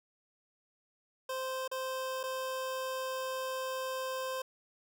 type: tone with dropouts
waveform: 25% pulse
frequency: 521 Hz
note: C5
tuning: 7 cents flat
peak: -31 dBFS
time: 1.29-4.42 s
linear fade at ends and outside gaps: 5 ms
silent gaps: 1.678-1.714 / 2.232-2.236 s
effects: none